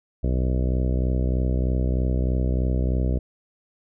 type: harmonic tone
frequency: 63.2 Hz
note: B1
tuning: 41 cents sharp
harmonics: 1 / 2 / 3 / 4 / 5 / 6 / 7 / 8 / 9 / 10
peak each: -21 / -27 / -31 / -33 / -35 / -37 / -38 / -39 / -40 / -41 dBFS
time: 0.23-3.19 s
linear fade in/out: 10 ms
effects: none